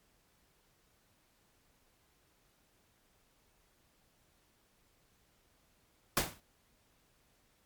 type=noise with exponential decay; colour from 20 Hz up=pink; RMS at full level=-26 dBFS; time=6.17-6.4 s; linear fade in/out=1 ms; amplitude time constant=49 ms; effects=pink hiss -71 dBFS RMS until 7.65 s + MP3 96 kbps

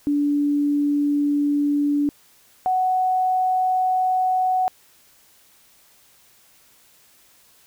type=tone pair in turn; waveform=sine; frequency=289.6 / 742.9 Hz; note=D4 / F#5; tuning=-24 / +7 cents; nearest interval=octave + major third; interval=1631 cents; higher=second; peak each=-17 dBFS; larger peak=neither; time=0.07-2.09 / 2.66-4.68 s; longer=neither; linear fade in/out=0 ms; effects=white hiss -55 dBFS RMS until 7.66 s

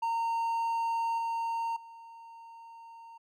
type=tone with level steps; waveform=triangle; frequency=919 Hz; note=A#5; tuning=25 cents flat; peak=-26 / -28 / -45 dBFS; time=0.02-3.18 s; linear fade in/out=10 ms; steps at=1.18 / 1.76 s; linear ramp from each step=5 ms; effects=none

